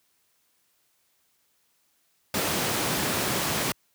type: high-pass noise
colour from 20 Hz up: pink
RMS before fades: -27 dBFS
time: 2.34-3.72 s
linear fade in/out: 2 ms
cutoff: 120 Hz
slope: 12 dB/octave
effects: white hiss -69 dBFS RMS until 3.94 s + high-pass 60 Hz 12 dB/octave